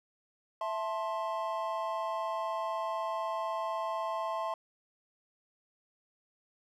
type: chord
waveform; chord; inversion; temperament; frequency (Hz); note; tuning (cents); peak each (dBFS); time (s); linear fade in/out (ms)
triangle; A minor; second; just; 660 / 880 / 1056; E5 / A5 / C6; +2 / 0 / +16; -34 / -36 / -34; 0.61-4.54; 2
effects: none